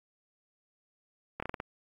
slowing click train, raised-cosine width 0.5 ms, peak -20 dBFS, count 6, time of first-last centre 1.4-1.601 s, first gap 25 ms, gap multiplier 1.24, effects AAC 64 kbps

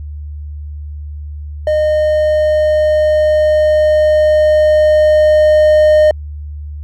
triangle tone with level ramp, 612 Hz, D#5, 29 cents flat, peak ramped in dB -8 to -3 dBFS, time 1.67-6.11 s, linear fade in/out 2 ms, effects added 74 Hz sine -23 dBFS peak until 6.83 s

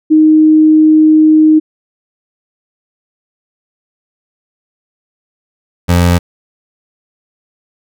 sine / 25% pulse tone pair in turn, 311.1 / 87.48 Hz, D#4 / F2, 0 / +3 cents, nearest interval octave + minor seventh, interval 2197 cents, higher first, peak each -3 dBFS, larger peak neither, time 0.1-1.6 / 5.88-6.19 s, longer first, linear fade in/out 20 ms, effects none

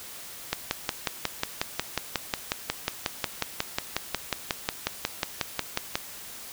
click train, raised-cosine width 0.2 ms, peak -7 dBFS, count 31, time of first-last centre 0.53-5.955 s, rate 5.53 Hz, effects white hiss -42 dBFS RMS until 6.52 s

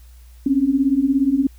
sine beating tone pair, 261 / 278 Hz, C4 / C#4, -4 / +5 cents, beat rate 17 Hz, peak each -19 / -16 dBFS, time 0.46-1.47 s, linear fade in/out 5 ms, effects added 60 Hz sine -41 dBFS peak until 1.58 s + white hiss -56 dBFS RMS until 1.58 s

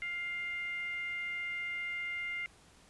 sine tone with frequency modulation, 2105 Hz, C7, 10 cents sharp, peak -35 dBFS, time 0.02-2.46 s, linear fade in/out 0 ms, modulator 701 Hz, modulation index 0.44, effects pink hiss -61 dBFS RMS until 2.89 s + resampled to 24000 Hz

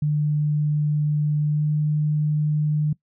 sine tone with pitch glide, 149.5 to 150.98 Hz, D3 to D3, +31 to +48 cents, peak -18 dBFS, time 0.02-2.93 s, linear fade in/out 5 ms, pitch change +17 cents, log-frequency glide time 1.47-1.67 s, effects noise-tail reverb RT60 0.1 s tail -21 dB re dry

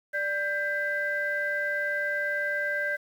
sine tone cluster, 588 / 1580 / 2010 Hz, D5 / G6 / B6, +2 / +13 / +30 cents, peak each -32 / -27 / -35 dBFS, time 0.13-2.97 s, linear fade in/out 20 ms, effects tanh soft clip ceiling -17 dBFS + 9-bit

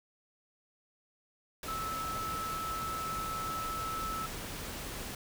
sine tone in noise, 1308 Hz, E6, 14 cents flat, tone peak -35 dBFS, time 1.68-4.26 s, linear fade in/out 2 ms, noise pink, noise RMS -41 dBFS, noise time 1.63-5.15 s, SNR +3 dB, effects none

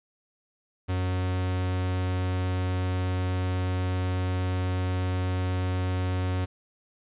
45% pulse tone, 91.8 Hz, F#2, 13 cents flat, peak -25 dBFS, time 0.88-6.46 s, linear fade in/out 20 ms, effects resampled to 8000 Hz + 10-bit

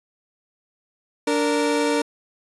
30% pulse tone pair together, 291.9 / 463.4 Hz, D4 / A#4, -10 / -10 cents, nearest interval minor sixth, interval 800 cents, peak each -19 dBFS, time 1.27-2.02 s, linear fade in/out 5 ms, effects resampled to 24000 Hz

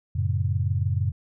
sine chord, F# minor, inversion none, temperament equal with one note detuned, 92.5 / 111.92 / 138.59 Hz, F#2 / A2 / C#3, 0 / +30 / 0 cents, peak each -24 / -26 / -29 dBFS, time 0.15-1.12 s, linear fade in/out 10 ms, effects none

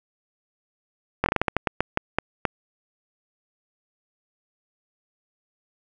slowing click train, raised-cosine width 0.5 ms, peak -5 dBFS, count 13, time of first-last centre 1.24-2.453 s, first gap 21 ms, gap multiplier 1.26, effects none

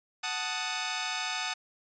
10% pulse chord, D# diminished, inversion first, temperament equal, 740 / 880 / 1244.5 Hz, F#5 / A5 / D#6, 0 / 0 / 0 cents, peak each -27 dBFS, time 0.23-1.54 s, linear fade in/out 10 ms, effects resampled to 16000 Hz

